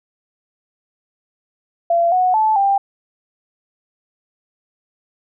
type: tone with pitch steps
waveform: sine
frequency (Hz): 682 / 735 / 870 / 792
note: F5 / F#5 / A5 / G5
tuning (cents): -41 / -12 / -20 / +18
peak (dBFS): -12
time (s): 1.9-2.78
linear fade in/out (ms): 5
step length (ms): 220
effects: none